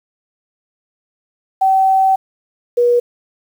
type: tone pair in turn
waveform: sine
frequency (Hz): 767 / 482.3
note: G5 / B4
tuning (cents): -38 / -41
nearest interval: minor sixth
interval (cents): 803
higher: first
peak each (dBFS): -9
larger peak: neither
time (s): 1.61-2.16 / 2.77-3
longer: first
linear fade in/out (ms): 10
effects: 7-bit